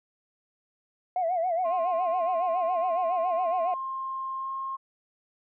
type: tone with vibrato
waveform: sine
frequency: 698.5 Hz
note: F5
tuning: in tune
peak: -23 dBFS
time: 1.16-3.74 s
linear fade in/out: 2 ms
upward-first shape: sine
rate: 7.2 Hz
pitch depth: 120 cents each way
type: tone with pitch glide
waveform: sine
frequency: 1061 to 1070.2 Hz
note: C6 to C6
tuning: +24 to +39 cents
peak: -30 dBFS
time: 1.64-4.77 s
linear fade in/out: 20 ms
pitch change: +15 cents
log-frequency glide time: 4.37-4.5 s
effects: tanh soft clip ceiling -19 dBFS